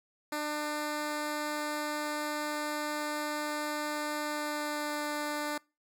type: tone with pitch glide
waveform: 10% pulse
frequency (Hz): 299.3 to 296.9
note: D4 to D4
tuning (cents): +33 to +19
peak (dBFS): -24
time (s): 0.32-5.58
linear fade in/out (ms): 5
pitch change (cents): -14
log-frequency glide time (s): 4.21-5.04
effects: noise-tail reverb RT60 0.3 s tail -26 dB re dry